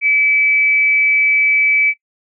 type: tone with amplitude modulation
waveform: sine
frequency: 2300 Hz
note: D7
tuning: 37 cents flat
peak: -9 dBFS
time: 0.01-1.94 s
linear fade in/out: 50 ms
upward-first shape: sine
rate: 235 Hz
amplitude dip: 35%
effects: noise-tail reverb RT60 0.1 s tail -17 dB re dry